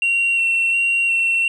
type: tone with vibrato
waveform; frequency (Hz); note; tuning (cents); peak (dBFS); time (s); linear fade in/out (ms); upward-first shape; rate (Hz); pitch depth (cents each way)
sine; 2732; F7; -39; -13; 0.02-1.48; 2; square; 1.4; 12
effects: tanh soft clip ceiling -13 dBFS + 9-bit